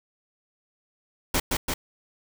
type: noise with echo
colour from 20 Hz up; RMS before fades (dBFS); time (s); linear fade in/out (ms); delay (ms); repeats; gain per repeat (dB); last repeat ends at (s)
pink; -23; 1.34-1.4; 5; 170; 2; -2; 1.74
effects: none